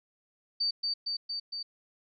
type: tone with echo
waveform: sine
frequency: 4601 Hz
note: D8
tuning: 36 cents flat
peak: -26 dBFS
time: 0.6-0.71 s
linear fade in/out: 10 ms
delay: 230 ms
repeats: 4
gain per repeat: -2 dB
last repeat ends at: 1.63 s
effects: none